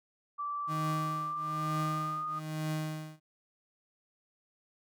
sine tone with pitch glide, 1164 to 1228.9 Hz, D6 to D#6, -16 to -22 cents, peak -33 dBFS, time 0.38-2.4 s, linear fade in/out 20 ms, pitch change +94 cents, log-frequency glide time 1.02-2.22 s
35% pulse tone with tremolo, 155.56 Hz, D#3, in tune, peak -29 dBFS, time 0.67-3.2 s, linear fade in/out 50 ms, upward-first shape triangle, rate 1.1 Hz, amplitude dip 95%
effects none

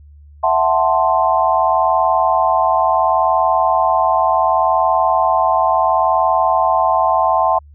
sine chord, F# half-diminished seventh, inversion third, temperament equal, 659.3 / 740 / 880 / 1046.5 Hz, E5 / F#5 / A5 / C6, 0 / 0 / 0 / 0 cents, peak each -17 dBFS, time 0.43-7.59 s, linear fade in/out 10 ms, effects added 73 Hz sine -39 dBFS peak until 7.74 s

